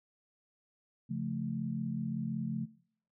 sine chord, Db augmented, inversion none, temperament equal, 138.59 / 174.61 / 220 Hz, Db3 / F3 / A3, 0 / 0 / 0 cents, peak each -38 / -38 / -37 dBFS, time 1.09-2.66 s, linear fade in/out 20 ms, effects noise-tail reverb RT60 0.6 s tail -21 dB re dry

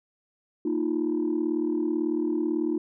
sine chord, Bb suspended fourth, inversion none, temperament equal, 233.1 / 311.1 / 349.2 Hz, Bb3 / Eb4 / F4, 0 / 0 / 0 cents, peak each -31 / -25 / -27 dBFS, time 0.65-2.78 s, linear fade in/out 5 ms, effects tanh soft clip ceiling -18 dBFS

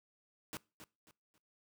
pink noise with echo, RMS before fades -43 dBFS, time 0.53-0.57 s, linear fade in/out 0 ms, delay 270 ms, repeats 3, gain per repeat -10 dB, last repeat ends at 1.38 s, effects noise-tail reverb RT60 0.3 s tail -23 dB re dry + high-pass 100 Hz 12 dB/octave

